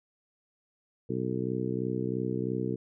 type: harmonic tone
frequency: 63 Hz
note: B1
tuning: 35 cents sharp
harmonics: 2 / 3 / 4 / 5 / 6 / 7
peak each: -35 / -35 / -36 / -36 / -36 / -36 dBFS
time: 1.09-2.76 s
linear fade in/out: 10 ms
effects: none